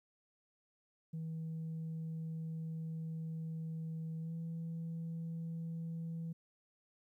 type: tone with pitch glide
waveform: sine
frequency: 161.2 to 164.97 Hz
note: E3 to E3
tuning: -38 to +2 cents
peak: -37 dBFS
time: 1.13-6.33 s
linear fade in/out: 10 ms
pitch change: +40 cents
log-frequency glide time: 4.2-4.33 s
effects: tanh soft clip ceiling -37 dBFS + 13-bit